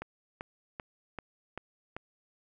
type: click train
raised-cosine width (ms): 0.5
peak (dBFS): -23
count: 6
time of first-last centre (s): 0.02-1.966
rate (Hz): 2.57
effects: none

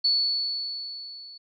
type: tone with level ramp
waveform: sine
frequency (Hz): 4435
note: C#8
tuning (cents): 0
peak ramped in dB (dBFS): -18 to -42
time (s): 0.04-1.38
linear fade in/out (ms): 10
effects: none

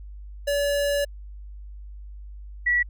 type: tone pair in turn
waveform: square / sine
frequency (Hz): 572 / 1941.3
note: D5 / B6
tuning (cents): -46 / -30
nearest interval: octave + major sixth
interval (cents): 2116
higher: second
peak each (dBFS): -22 / -18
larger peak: second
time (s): 0.47-1.05 / 2.66-2.83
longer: first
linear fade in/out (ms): 10
effects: added 50 Hz sine -37 dBFS peak until 2.89 s

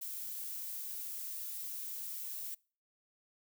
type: noise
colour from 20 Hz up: violet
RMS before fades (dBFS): -42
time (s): 0.01-2.55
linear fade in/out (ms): 10
effects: noise-tail reverb RT60 0.4 s tail -25 dB re dry

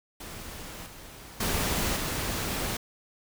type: noise with level steps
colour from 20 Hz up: pink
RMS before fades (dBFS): -41 / -46 / -28 / -31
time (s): 0.2-2.77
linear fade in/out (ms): 5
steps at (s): 0.86 / 1.4 / 1.96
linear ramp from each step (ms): 5
effects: none

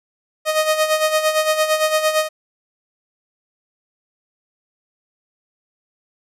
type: tone with tremolo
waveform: sawtooth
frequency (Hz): 622.3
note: D#5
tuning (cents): 0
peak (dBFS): -9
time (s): 0.45-2.29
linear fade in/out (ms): 50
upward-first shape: sine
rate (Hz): 8.8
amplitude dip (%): 65
effects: resampled to 32000 Hz

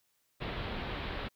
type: low-pass noise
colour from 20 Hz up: pink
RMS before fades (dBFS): -38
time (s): 0.4-1.29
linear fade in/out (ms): 20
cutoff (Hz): 4000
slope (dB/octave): 48
effects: white hiss -75 dBFS RMS until 1.35 s

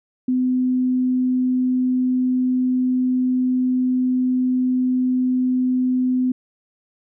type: tone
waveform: sine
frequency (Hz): 253.9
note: B3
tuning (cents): +48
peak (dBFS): -16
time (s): 0.28-6.32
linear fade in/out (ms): 5
effects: none

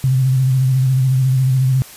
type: tone with vibrato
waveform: sine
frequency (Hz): 130.81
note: C3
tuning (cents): 0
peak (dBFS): -11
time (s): 0.04-1.82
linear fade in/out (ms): 0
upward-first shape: square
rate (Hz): 14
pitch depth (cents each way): 35
effects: white hiss -38 dBFS RMS until 1.96 s + resampled to 32000 Hz

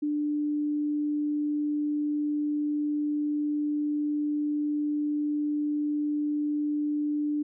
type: tone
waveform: sine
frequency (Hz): 296.4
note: D4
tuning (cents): +16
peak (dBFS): -25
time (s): 0.02-7.43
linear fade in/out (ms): 10
effects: none

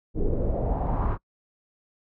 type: noise with low-pass filter sweep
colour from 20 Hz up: brown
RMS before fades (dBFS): -25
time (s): 0.14-1.18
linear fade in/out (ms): 50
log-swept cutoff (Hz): 380 to 1200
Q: 3.7
effects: noise-tail reverb RT60 0.1 s tail -25 dB re dry

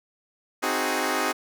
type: chord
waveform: 10% pulse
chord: Ab dominant seventh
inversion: first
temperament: equal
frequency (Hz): 261.6 / 311.1 / 370 / 415.3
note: C4 / Eb4 / Gb4 / Ab4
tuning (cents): 0 / 0 / 0 / 0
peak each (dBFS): -21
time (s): 0.62-1.33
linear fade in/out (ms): 20
effects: none

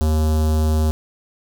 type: tone with notch filter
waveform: square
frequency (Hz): 77.78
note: D#2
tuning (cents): 0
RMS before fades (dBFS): -17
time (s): 0.01-0.91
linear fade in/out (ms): 0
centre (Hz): 2100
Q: 0.56
effects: none

